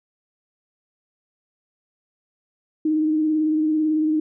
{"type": "tone with vibrato", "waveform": "sine", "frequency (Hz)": 310, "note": "D#4", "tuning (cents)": -6, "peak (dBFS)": -17, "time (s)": [2.85, 4.2], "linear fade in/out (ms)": 5, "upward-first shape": "sine", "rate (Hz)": 18, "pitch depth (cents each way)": 28, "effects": []}